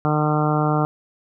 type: harmonic tone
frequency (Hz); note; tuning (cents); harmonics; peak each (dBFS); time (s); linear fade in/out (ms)
151.4; D#3; -47; 1 / 2 / 3 / 4 / 5 / 6 / 7 / 8 / 9; -20 / -24 / -27 / -28 / -25 / -31 / -31 / -28 / -30; 0.05-0.85; 0
effects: none